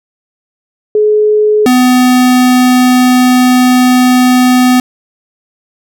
sine / square tone pair in turn, 424.1 / 251.4 Hz, G#4 / B3, +36 / +31 cents, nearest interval major sixth, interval 905 cents, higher first, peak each -5 dBFS, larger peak neither, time 0.95-1.66 / 1.66-4.8 s, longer second, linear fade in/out 2 ms, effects none

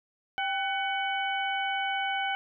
harmonic tone with a mistuned harmonic, 750 Hz, F#5, 23 cents sharp, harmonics 1 / 2 / 3 / 4, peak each -30 / -33 / -35 / -36 dBFS, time 0.38-2.35 s, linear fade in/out 0 ms, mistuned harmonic 1, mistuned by +80 cents, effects none

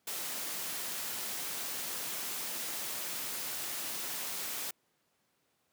white noise, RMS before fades -38 dBFS, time 0.07-4.71 s, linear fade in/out 5 ms, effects pink hiss -75 dBFS RMS until 5.72 s + high-pass 150 Hz 12 dB/octave

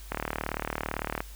click train, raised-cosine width 0.5 ms, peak -14 dBFS, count 42, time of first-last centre 0.12-1.205 s, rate 37.8 Hz, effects added 50 Hz sine -42 dBFS peak until 1.35 s + white hiss -51 dBFS RMS until 1.35 s

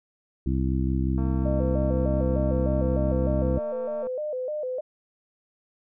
harmonic tone, 65.5 Hz, C2, 2 cents sharp, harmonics 1 / 2 / 3 / 4 / 5, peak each -25 / -28 / -30 / -31 / -32 dBFS, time 0.46-3.59 s, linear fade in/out 5 ms
click train, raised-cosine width 1 ms, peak -28 dBFS, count 657, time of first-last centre 1.18-4.07 s, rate 227 Hz
sine tone with vibrato, 554.4 Hz, C#5, in tune, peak -27 dBFS, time 1.45-4.81 s, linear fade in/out 10 ms, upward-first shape square, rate 3.3 Hz, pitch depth 150 cents each way
effects none

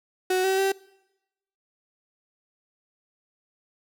35% pulse tone with pitch steps, 370.7 / 382.2 / 387.9 Hz, F#4 / G4 / G4, +3 / -44 / -18 cents, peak -19 dBFS, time 0.3-0.72 s, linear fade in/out 5 ms, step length 140 ms, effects noise-tail reverb RT60 0.9 s tail -22 dB re dry

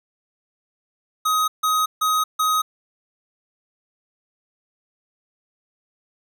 square tone bursts, 1259 Hz, D#6, 20 cents sharp, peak -18 dBFS, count 4, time 1.25-2.62 s, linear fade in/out 10 ms, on 230 ms, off 150 ms, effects none

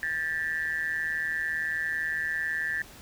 sine tone with amplitude modulation, 1760 Hz, A6, in tune, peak -23 dBFS, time 0.03-2.82 s, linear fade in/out 0 ms, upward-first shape sine, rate 158 Hz, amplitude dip 95%, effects pink hiss -49 dBFS RMS until 3.01 s

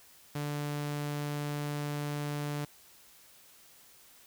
sawtooth tone, 146.5 Hz, D3, 4 cents flat, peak -29 dBFS, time 0.35-2.65 s, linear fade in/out 5 ms, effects white hiss -58 dBFS RMS until 4.26 s

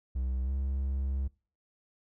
triangle tone with pitch glide, 64 to 67.45 Hz, C2 to C#2, -38 to -47 cents, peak -27 dBFS, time 0.15-1.28 s, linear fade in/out 10 ms, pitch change +91 cents, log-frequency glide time 0.44-0.5 s, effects noise-tail reverb RT60 0.4 s tail -24 dB re dry

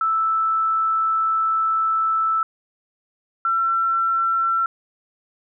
sine tone pair in turn, 1318 / 1348 Hz, E6 / E6, -1 / +38 cents, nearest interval unison, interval 39 cents, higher second, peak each -17 dBFS, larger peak neither, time 0.01-2.43 / 3.45-4.66 s, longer first, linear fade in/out 2 ms, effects none

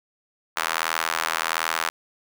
square tone with high-pass filter, 40.68 Hz, E1, 22 cents flat, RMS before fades -26 dBFS, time 0.56-1.9 s, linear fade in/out 10 ms, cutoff 1200 Hz, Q 1.5, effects none

